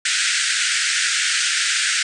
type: band-pass noise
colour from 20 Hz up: pink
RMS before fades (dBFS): -20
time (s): 0.05-2.03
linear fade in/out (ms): 5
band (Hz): 1400 to 9100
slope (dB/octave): 96
effects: none